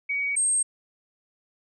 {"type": "tone pair in turn", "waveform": "sine", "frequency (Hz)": [2256, 8432], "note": ["C#7", "C9"], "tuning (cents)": [30, 12], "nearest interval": "octave + major seventh", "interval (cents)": 2282, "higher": "second", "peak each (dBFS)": [-24, -20], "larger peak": "second", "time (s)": [[0.09, 0.36], [0.36, 0.63]], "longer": "neither", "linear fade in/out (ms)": 10, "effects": []}